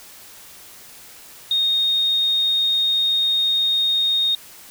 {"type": "tone", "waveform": "sine", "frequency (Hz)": 3706, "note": "A#7", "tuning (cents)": -11, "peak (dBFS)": -16, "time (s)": [1.51, 4.35], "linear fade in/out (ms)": 2, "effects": ["white hiss -43 dBFS RMS until 4.7 s"]}